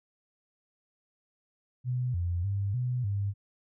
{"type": "tone with pitch steps", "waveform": "sine", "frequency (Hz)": [125.2, 87.3, 99.4, 124.7, 100.3], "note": ["B2", "F2", "G2", "B2", "G2"], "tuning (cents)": [24, 0, 25, 17, 40], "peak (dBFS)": -27, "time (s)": [1.84, 3.34], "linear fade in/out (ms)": 50, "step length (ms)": 300, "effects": []}